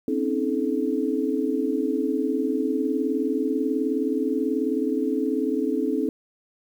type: tone cluster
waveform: sine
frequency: 258.2 / 278 / 316.8 / 431.1 Hz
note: C4 / C#4 / D#4 / A4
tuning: -23 / +5 / +31 / -35 cents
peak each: -27 dBFS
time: 0.08-6.09 s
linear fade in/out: 2 ms
effects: 9-bit